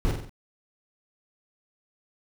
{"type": "noise with echo", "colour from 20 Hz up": "brown", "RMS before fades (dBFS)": -23, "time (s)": [0.05, 0.11], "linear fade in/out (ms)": 0, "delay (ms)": 46, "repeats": 4, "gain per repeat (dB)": -5, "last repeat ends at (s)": 0.294, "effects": []}